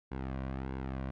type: tone with flanger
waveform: sawtooth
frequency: 66 Hz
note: C2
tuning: 16 cents sharp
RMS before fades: -38 dBFS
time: 0.11-1.11 s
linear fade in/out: 10 ms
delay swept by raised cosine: 1.6 to 2.34 ms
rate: 1.6 Hz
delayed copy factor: -0.55
effects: low-pass 2000 Hz 12 dB/octave